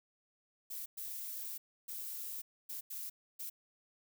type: noise bursts at uneven times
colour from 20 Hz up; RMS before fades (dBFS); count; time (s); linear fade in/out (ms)
violet; -43; 6; 0.7-0.86 / 0.97-1.58 / 1.88-2.42 / 2.69-2.81 / 2.9-3.1 / 3.39-3.5; 10
effects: none

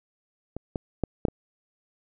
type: clicks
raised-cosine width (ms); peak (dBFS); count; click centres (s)
2; -20 / -15 / -11 / -7 / -18; 5; 0.566 / 0.758 / 1.037 / 1.252 / 1.284
effects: none

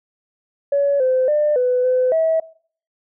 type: tone with pitch steps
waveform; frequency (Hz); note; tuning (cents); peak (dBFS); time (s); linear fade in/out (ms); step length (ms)
sine; 565 / 515 / 598 / 499.5 / 508 / 646; C#5 / C5 / D5 / B4 / B4 / E5; +33 / -28 / +31 / +20 / +49 / -35; -13; 0.72-2.4; 5; 280
effects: noise-tail reverb RT60 0.5 s tail -21 dB re dry + tanh soft clip ceiling -9 dBFS

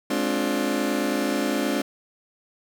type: chord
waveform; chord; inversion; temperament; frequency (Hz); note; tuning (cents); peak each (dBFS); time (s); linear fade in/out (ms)
30% pulse; D half-diminished seventh; second; just; 211.4 / 264.3 / 293.7 / 352.4; Ab3 / C4 / D4 / F4; +31 / +18 / 0 / +16; -26 / -25 / -24 / -28; 0.1-1.82; 5
effects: none

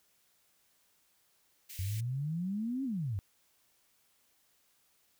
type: high-pass noise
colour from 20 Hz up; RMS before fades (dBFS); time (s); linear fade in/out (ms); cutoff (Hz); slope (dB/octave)
white; -47; 1.69-2.01; 10; 1800; 48
type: exponential two-way sweep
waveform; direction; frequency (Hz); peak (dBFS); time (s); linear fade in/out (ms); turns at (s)
sine; up then down; 90.9 to 277.2 to 90.9; -32; 1.79-3.19; 0; 2.84
effects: white hiss -71 dBFS RMS until 5.19 s

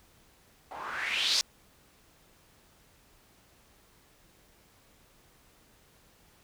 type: noise with low-pass filter sweep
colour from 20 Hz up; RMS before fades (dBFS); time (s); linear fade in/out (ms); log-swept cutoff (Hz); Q
blue; -31; 0.71-1.41; 0; 770 to 5300; 3.8
effects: pink hiss -62 dBFS RMS until 6.43 s

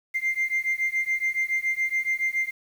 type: beating tone pair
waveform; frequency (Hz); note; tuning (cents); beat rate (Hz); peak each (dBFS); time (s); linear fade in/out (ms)
sine; 2093 / 2100.1; C7 / C7; 0 / +6; 7.1; -25; 0.14-2.51; 20
effects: tanh soft clip ceiling -18 dBFS + 8-bit

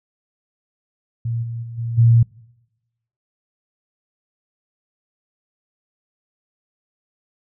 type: tone with level steps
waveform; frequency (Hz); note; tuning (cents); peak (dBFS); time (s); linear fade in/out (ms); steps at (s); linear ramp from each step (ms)
sine; 116.4; A#2; -2; -20 / -25 / -30 / -22 / -9; 1.25-2.23; 5; 1.42 / 1.62 / 1.77 / 1.97; 20
effects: noise-tail reverb RT60 1.0 s tail -25 dB re dry

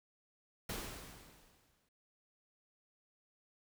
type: noise with exponential decay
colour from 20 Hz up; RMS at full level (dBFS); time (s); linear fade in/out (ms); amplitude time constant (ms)
pink; -40; 0.69-1.89; 5; 260
effects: none

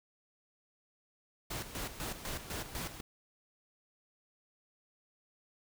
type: noise with tremolo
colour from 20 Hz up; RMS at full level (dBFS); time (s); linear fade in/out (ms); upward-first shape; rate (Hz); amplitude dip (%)
pink; -39; 1.5-3.01; 10; square; 4; 65
effects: none

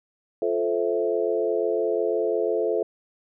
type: chord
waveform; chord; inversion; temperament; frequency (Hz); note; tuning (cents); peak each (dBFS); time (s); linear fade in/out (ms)
sine; F major seventh; none; equal with one note detuned; 349.2 / 437.5 / 523.3 / 659.3; F4 / A4 / C5 / E5; 0 / -10 / 0 / 0; -28 / -24 / -28 / -29; 0.42-2.83; 2
effects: none

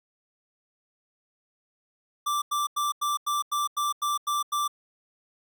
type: tone bursts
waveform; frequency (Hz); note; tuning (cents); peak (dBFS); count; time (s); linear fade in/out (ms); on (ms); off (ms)
square; 1174; D6; -1; -25; 10; 2.26-4.679; 10; 160; 91
effects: none

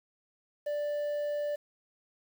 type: tone with quantisation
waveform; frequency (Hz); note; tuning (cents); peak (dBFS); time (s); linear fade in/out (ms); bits
triangle; 588; D5; +2; -28; 0.66-1.56; 10; 9
effects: none

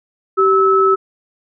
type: tone pair together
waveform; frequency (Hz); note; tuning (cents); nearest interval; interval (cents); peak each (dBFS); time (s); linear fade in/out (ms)
sine; 386.1 / 1301; G4 / E6; -26 / -23; octave + major sixth; 2103; -12; 0.37-0.96; 20
effects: none

